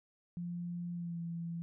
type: tone with pitch glide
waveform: sine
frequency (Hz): 173.9 to 168.56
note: F3 to E3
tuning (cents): -7 to +39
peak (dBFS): -37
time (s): 0.37-1.62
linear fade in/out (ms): 0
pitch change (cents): -54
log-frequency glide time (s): 0.93-1.2
effects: none